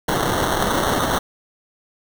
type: noise with sample-and-hold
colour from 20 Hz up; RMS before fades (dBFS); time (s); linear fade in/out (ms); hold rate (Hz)
white; -20; 0.08-1.19; 5; 2450
effects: none